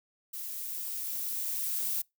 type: noise with level ramp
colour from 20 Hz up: violet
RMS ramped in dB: -39 to -31 dBFS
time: 0.33-2.02 s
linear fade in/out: 10 ms
effects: noise-tail reverb RT60 0.2 s tail -26 dB re dry